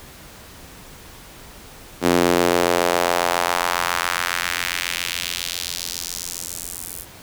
sawtooth tone with high-pass filter sweep, 87.31 Hz, F2, in tune, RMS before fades -22 dBFS, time 2.01-7.06 s, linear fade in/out 50 ms, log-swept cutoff 280 to 11000 Hz, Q 1.4, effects pink hiss -42 dBFS RMS until 7.22 s

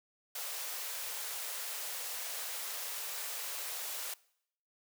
white high-pass noise, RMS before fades -40 dBFS, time 0.35-4.14 s, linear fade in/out 5 ms, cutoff 440 Hz, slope 48 dB/octave, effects noise-tail reverb RT60 0.7 s tail -22 dB re dry

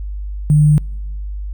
sine tone with sample-and-hold, 150.2 Hz, D3, 39 cents sharp, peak -7 dBFS, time 0.5-0.78 s, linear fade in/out 0 ms, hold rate 8820 Hz, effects noise-tail reverb RT60 1.0 s tail -26 dB re dry + added 50 Hz sine -22 dBFS peak until 1.53 s

